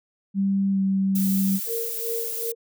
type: tone with pitch glide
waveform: sine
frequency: 196 to 193.3 Hz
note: G3 to G3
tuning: 0 to -24 cents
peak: -19 dBFS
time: 0.34-1.6 s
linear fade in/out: 50 ms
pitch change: -24 cents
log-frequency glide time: 0.71-0.79 s
type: noise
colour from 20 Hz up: violet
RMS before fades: -30 dBFS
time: 1.15-2.52 s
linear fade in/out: 5 ms
type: tone with tremolo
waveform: sine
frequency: 460.8 Hz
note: A#4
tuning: 20 cents flat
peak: -26 dBFS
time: 1.66-2.55 s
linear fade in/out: 50 ms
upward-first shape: sine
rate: 2.6 Hz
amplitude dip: 85%
effects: none